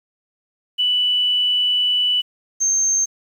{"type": "tone pair in turn", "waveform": "sine", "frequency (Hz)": [2970, 6348], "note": ["F#7", "G8"], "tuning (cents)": [6, 21], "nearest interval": "octave + minor second", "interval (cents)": 1315, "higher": "second", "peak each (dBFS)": -15, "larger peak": "neither", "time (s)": [[0.78, 2.22], [2.6, 3.06]], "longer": "first", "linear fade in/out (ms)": 20, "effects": ["8-bit"]}